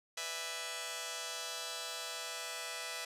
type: chord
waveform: 5% pulse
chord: E dominant seventh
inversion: second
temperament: just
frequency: 494.4 / 593.3 / 659.3 / 824.1 Hz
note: B4 / D5 / E5 / G#5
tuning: +2 / +18 / 0 / -14 cents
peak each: -34 / -37 / -31 / -36 dBFS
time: 0.17-3.05 s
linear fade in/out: 5 ms
effects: resampled to 32000 Hz